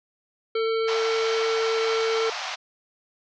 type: harmonic tone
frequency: 448.7 Hz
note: A4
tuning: 34 cents sharp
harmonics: 1 / 3 / 5 / 7 / 9 / 10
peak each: -22 / -32 / -36 / -39 / -41 / -42 dBFS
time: 0.55-2.3 s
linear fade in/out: 5 ms
type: band-pass noise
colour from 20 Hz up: pink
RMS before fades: -32 dBFS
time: 0.87-2.56 s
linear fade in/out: 20 ms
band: 650 to 6000 Hz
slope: 48 dB/octave
effects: none